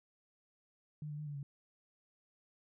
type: tone with pitch steps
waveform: sine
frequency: 150.7 / 148 / 151.3 / 145.4 / 140.3 Hz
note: D3 / D3 / D#3 / D3 / C#3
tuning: +45 / +14 / -48 / -17 / +21 cents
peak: -40 dBFS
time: 1.02-1.43 s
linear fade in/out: 2 ms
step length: 82 ms
effects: none